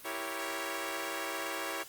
10% pulse chord, E diminished seventh, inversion none, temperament equal, 329.6 / 392 / 466.2 / 554.4 Hz, E4 / G4 / Bb4 / Db5, 0 / 0 / 0 / 0 cents, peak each -32 / -33 / -36 / -31 dBFS, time 0.04-1.84 s, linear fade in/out 20 ms, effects white hiss -51 dBFS RMS until 1.88 s + Opus 32 kbps

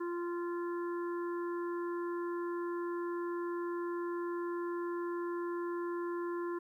harmonic tone, 346.6 Hz, F4, 13 cents flat, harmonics 1 / 3 / 4 / 5, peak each -35 / -43 / -50 / -52 dBFS, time 0-6.59 s, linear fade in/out 10 ms, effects 12-bit

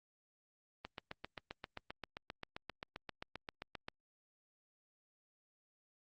click train, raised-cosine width 0.3 ms, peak -27 dBFS, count 24, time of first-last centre 0.85-3.884 s, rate 7.58 Hz, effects Opus 32 kbps

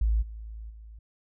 sine tone with level steps, 54.6 Hz, A1, 13 cents flat, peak -21 / -37 / -43 dBFS, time 0.01-0.99 s, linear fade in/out 5 ms, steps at 0.21 / 0.69 s, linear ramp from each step 20 ms, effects none

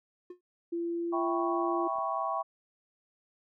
triangle tone with exponential decay, 357.4 Hz, F4, 40 cents sharp, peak -36 dBFS, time 0.3-0.41 s, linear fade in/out 5 ms, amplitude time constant 22 ms
sine tone with pitch glide, 340 to 342.2 Hz, F4 to F4, -46 to -35 cents, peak -30 dBFS, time 0.72-1.88 s, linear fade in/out 10 ms, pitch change +11 cents, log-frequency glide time 0.89-1.71 s
sine chord, C# half-diminished seventh, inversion first, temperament equal, 659.3 / 784 / 987.8 / 1108.7 Hz, E5 / G5 / B5 / C#6, 0 / 0 / 0 / 0 cents, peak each -35 / -35 / -37 / -33 dBFS, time 1.12-2.43 s, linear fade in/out 20 ms
clicks, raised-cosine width 1 ms, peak -43 / -38 dBFS, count 2, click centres 1.957 / 1.985 s
effects none

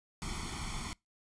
pink noise with comb filter, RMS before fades -39 dBFS, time 0.22-0.93 s, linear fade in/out 0 ms, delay 0.91 ms, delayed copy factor +0.85, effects noise-tail reverb RT60 0.2 s tail -25 dB re dry + resampled to 22050 Hz

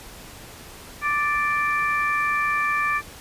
harmonic tone, 587.3 Hz, D5, in tune, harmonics 2 / 3 / 4, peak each -23 / -25 / -26 dBFS, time 1.01-3.02 s, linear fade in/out 50 ms, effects pink hiss -42 dBFS RMS until 3.2 s + resampled to 32000 Hz

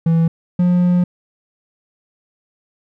triangle tone pair in turn, 164.81 / 177.91 Hz, E3 / F3, 0 / +32 cents, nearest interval minor second, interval 132 cents, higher second, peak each -9 dBFS, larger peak neither, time 0.06-0.28 / 0.59-1.04 s, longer second, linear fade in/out 5 ms, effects none

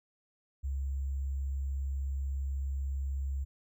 sine tone with sample-and-hold, 68.2 Hz, C#2, 28 cents flat, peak -31 dBFS, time 0.63-3.45 s, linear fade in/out 20 ms, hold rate 7350 Hz, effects none

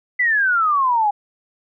sine exponential sweep, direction down, 2022 to 805 Hz, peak -14 dBFS, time 0.19-1.11 s, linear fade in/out 10 ms, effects none

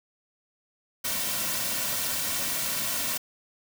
white noise with comb filter, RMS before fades -29 dBFS, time 1.04-3.18 s, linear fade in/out 10 ms, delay 2.4 ms, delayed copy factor -0.55, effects none

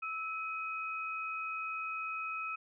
sine tone pair together, 1308.8 / 2524 Hz, E6 / D#7, -13 / +24 cents, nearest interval major seventh, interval 1137 cents, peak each -38 / -39 dBFS, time 0.02-2.56 s, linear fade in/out 10 ms, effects none

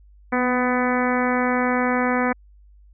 harmonic tone with a mistuned harmonic, 250 Hz, B3, 21 cents sharp, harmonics 1 / 2 / 3 / 4 / 5 / 6 / 7 / 8 / 9, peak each -22 / -25 / -27 / -28 / -29 / -30 / -30 / -31 / -32 dBFS, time 0.32-2.33 s, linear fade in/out 10 ms, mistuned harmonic 1, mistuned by -20 cents, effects added 50 Hz sine -47 dBFS peak until 2.93 s

